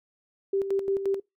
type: tone with tremolo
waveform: sine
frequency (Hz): 392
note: G4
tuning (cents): 0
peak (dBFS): -22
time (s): 0.53-1.2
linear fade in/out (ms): 5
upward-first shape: square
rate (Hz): 5.7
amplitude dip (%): 60
effects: noise-tail reverb RT60 0.2 s tail -24 dB re dry